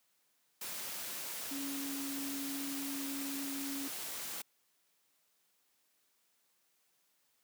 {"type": "tone in noise", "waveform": "sine", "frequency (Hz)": 277.2, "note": "C#4", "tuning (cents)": 0, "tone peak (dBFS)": -39, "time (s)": [1.51, 3.88], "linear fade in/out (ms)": 5, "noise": "white", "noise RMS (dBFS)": -42, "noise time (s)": [0.61, 4.42], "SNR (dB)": 0, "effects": ["white hiss -75 dBFS RMS until 7.43 s", "high-pass 150 Hz 12 dB/octave"]}